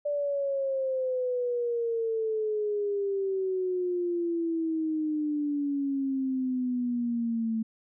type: exponential sweep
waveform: sine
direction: down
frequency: 586 to 221.4 Hz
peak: -26 dBFS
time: 0.05-7.63 s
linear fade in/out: 10 ms
effects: none